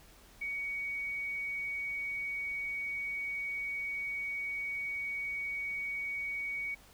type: tone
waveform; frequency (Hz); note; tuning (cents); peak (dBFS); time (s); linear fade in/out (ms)
sine; 2245; C#7; +21; -34; 0.41-6.75; 10
effects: added 43 Hz sine -62 dBFS peak until 6.93 s + pink hiss -59 dBFS RMS until 6.93 s